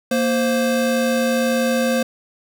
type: tone pair together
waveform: square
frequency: 233.1 / 523.3 Hz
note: A#3 / C5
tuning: 0 / 0 cents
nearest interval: octave + major second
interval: 1400 cents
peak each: -20 dBFS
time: 0.11-2.03 s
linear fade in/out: 5 ms
effects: none